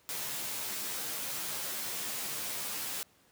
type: noise with comb filter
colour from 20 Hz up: white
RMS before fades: -37 dBFS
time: 0.09-3.03 s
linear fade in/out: 0 ms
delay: 12 ms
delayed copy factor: -0.7
effects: pink hiss -65 dBFS RMS until 3.31 s + high-pass 100 Hz 12 dB/octave